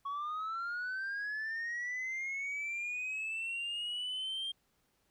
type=linear sweep; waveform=sine; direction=up; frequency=1106 to 3200 Hz; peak=-33 dBFS; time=0.05-4.52 s; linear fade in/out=10 ms; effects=tanh soft clip ceiling -34 dBFS + pink hiss -75 dBFS RMS until 5.1 s